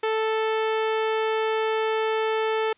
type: tone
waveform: sawtooth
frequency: 440 Hz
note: A4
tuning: in tune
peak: -18 dBFS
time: 0.03-2.73 s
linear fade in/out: 5 ms
effects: white hiss -61 dBFS RMS until 2.77 s + resampled to 8000 Hz